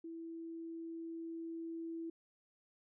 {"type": "tone with level ramp", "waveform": "sine", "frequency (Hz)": 330, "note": "E4", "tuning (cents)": 2, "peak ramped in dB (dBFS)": [-44, -40], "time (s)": [0.04, 2.1], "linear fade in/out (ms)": 5, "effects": []}